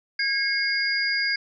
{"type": "tone cluster", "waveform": "sine", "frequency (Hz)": [1638, 2164, 4846], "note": ["G#6", "C#7", "D#8"], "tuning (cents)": [-24, -42, -47], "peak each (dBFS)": -26, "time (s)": [0.19, 1.36], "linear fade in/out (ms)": 5, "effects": []}